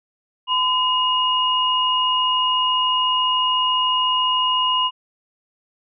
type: tone pair together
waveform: sine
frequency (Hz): 1014 / 2868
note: B5 / F7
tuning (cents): +45 / +45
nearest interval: octave + tritone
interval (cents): 1800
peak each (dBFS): -19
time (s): 0.47-4.91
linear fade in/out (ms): 50
effects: none